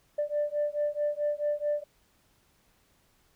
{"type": "beating tone pair", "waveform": "sine", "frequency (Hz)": [588, 592.6], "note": ["D5", "D5"], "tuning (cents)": [2, 15], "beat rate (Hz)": 4.6, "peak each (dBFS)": [-29, -29], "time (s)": [0.18, 1.84], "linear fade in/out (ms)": 10, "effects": ["tanh soft clip ceiling -21 dBFS", "pink hiss -67 dBFS RMS until 3.35 s"]}